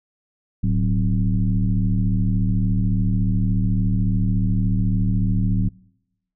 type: tone with frequency modulation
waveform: sine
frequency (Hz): 107.8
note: A2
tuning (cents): -35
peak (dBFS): -16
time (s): 0.63-5.69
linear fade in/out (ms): 10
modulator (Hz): 76.5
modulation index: 1.3
effects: noise-tail reverb RT60 0.9 s tail -25 dB re dry